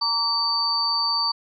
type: tone cluster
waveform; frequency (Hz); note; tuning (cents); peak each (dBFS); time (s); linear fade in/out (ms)
sine; 924 / 1155 / 4582; A#5 / D6 / D8; -16 / -29 / -44; -28 / -29 / -21; 0.01-1.32; 10
effects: none